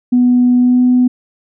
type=tone with pitch glide; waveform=sine; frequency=246.9 to 249.6 Hz; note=B3 to B3; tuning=0 to +19 cents; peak=-6 dBFS; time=0.12-1.08 s; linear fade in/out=10 ms; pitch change=+19 cents; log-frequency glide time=0.57-0.82 s; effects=tanh soft clip ceiling -2 dBFS